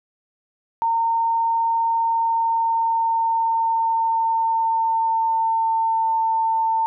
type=tone with pitch glide; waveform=sine; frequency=915 to 897.7 Hz; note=A#5 to A5; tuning=-32 to +34 cents; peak=-17 dBFS; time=0.82-6.86 s; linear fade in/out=0 ms; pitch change=-34 cents; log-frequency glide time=1.89-6.31 s; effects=none